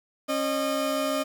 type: tone pair together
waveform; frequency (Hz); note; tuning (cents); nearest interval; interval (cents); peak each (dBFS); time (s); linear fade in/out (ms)
30% pulse; 272.1 / 610.8; C#4 / D#5; -32 / -32; octave + major second; 1400; -26 / -24; 0.28-1.24; 20
effects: 9-bit